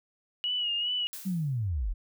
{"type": "tone with vibrato", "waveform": "sine", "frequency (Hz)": 2900, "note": "F#7", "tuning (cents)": -35, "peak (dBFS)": -27, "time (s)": [0.44, 1.07], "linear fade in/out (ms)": 0, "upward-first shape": "sine", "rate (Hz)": 2.5, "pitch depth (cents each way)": 51}
{"type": "noise with exponential decay", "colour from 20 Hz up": "blue", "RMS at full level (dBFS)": -38, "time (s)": [1.13, 1.69], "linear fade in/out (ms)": 0, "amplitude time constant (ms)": 120}
{"type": "linear sweep", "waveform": "sine", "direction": "down", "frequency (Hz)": [196, 34], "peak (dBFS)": -27, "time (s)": [1.25, 1.94], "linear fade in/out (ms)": 20}
{"effects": []}